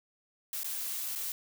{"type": "noise with dropouts", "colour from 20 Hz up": "blue", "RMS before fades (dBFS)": -36, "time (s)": [0.53, 1.32], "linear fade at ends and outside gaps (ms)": 1, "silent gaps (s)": [[0.633, 0.644], [1.152, 1.158]], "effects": []}